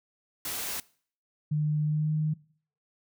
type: noise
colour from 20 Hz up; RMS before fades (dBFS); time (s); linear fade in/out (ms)
white; -34; 0.45-0.8; 2
type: tone with pitch glide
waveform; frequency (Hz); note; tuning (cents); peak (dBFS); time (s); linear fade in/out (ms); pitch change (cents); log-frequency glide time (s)
sine; 151.2 to 154.2; D#3 to D#3; -49 to -15; -24; 1.51-2.34; 10; +34; 1.85-2.12
effects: noise-tail reverb RT60 0.5 s tail -22 dB re dry